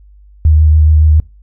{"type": "tone with vibrato", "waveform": "sine", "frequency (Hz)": 77.3, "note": "D#2", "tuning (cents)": -11, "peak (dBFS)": -4, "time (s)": [0.45, 1.2], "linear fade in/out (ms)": 0, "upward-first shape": "sine", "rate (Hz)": 7.1, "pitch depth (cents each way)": 19, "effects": ["noise-tail reverb RT60 0.3 s tail -23 dB re dry", "added 50 Hz sine -38 dBFS peak until 1.42 s"]}